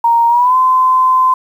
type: tone with pitch glide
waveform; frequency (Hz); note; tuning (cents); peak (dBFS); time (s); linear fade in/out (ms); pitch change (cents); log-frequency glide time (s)
sine; 932.3 to 1028.5; A#5 to C6; 0 to -30; -7; 0.04-1.34; 5; +170; 0.28-0.56
effects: 7-bit